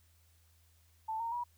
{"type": "tone with pitch steps", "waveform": "sine", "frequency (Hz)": [882, 922.1, 964.1], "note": ["A5", "A#5", "B5"], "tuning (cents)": [4, -19, -42], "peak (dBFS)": -34, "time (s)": [1.08, 1.44], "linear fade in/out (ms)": 10, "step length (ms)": 120, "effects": ["added 82 Hz sine -65 dBFS peak until 1.57 s", "white hiss -71 dBFS RMS until 1.57 s"]}